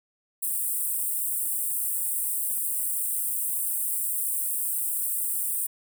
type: high-pass noise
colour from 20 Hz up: pink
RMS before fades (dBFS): -28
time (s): 0.42-5.67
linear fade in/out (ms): 10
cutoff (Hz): 8200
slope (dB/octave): 96
effects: none